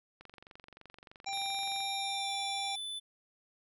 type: click train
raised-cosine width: 0.3 ms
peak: -35 dBFS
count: 38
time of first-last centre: 0.21-1.805 s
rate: 23.2 Hz
type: harmonic tone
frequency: 788 Hz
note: G5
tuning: 9 cents sharp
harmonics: 1 / 3 / 5 / 7 / 9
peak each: -37 / -42 / -44 / -45 / -47 dBFS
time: 1.26-2.76 s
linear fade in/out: 10 ms
type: tone with pitch glide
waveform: square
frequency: 3706 to 3500 Hz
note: A#7 to A7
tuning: -11 to -10 cents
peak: -38 dBFS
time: 1.32-3 s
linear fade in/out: 20 ms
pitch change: -99 cents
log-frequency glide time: 1.96-2.37 s
effects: none